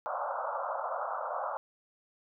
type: band-pass noise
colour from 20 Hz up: pink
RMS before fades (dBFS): -35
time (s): 0.06-1.57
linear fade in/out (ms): 0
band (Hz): 530 to 1400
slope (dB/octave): 96
effects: none